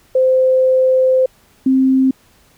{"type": "tone pair in turn", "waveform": "sine", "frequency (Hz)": [518, 263.4], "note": ["C5", "C4"], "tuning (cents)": [-17, 12], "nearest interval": "octave", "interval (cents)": 1171, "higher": "first", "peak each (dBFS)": -9, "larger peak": "neither", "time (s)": [[0.15, 1.26], [1.66, 2.11]], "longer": "first", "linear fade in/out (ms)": 5, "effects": ["pink hiss -52 dBFS RMS until 2.57 s"]}